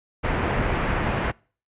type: low-pass noise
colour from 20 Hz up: pink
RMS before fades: -24 dBFS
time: 0.23-1.32 s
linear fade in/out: 20 ms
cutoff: 2400 Hz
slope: 24 dB/octave
effects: noise-tail reverb RT60 0.4 s tail -25 dB re dry + resampled to 8000 Hz